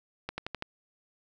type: accelerating click train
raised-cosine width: 0.3 ms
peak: -18 dBFS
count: 5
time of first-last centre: 0.29-0.624 s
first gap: 90 ms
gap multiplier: 0.95
effects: none